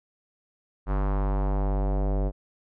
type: tone with low-pass filter sweep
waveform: square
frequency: 49 Hz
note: G1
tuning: in tune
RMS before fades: -25 dBFS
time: 0.86-2.32 s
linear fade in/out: 50 ms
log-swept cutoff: 1200 to 600 Hz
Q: 1.9
effects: none